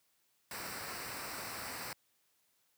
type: noise with comb filter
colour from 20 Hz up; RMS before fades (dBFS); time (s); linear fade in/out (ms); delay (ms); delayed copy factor
pink; -43; 0.51-1.93; 2; 0.3; -0.65
effects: white hiss -75 dBFS RMS until 2.77 s + high-pass 80 Hz 12 dB/octave